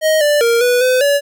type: tone with pitch steps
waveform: square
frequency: 627 / 589 / 466.4 / 490.9 / 508 / 570 Hz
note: D#5 / D5 / A#4 / B4 / B4 / C#5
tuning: +13 / +5 / +1 / -10 / +49 / +48 cents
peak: -11 dBFS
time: 0.01-1.21 s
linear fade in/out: 50 ms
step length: 200 ms
effects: none